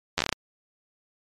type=slowing click train; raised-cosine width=0.2 ms; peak=-6 dBFS; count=8; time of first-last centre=0.18-0.327 s; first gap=11 ms; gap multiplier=1.21; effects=MP3 64 kbps